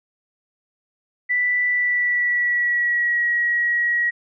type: tone with pitch glide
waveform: sine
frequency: 1975.5 to 1907.1 Hz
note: B6 to A#6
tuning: 0 to +39 cents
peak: -17 dBFS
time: 1.29-4.11 s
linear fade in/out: 20 ms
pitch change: -61 cents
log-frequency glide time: 1.67-3.26 s
effects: none